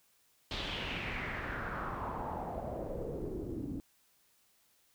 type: noise with low-pass filter sweep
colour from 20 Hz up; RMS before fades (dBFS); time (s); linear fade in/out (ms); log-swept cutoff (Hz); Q
pink; -39; 0.51-3.8; 0; 3800 to 260; 3.5
effects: white hiss -70 dBFS RMS until 4.94 s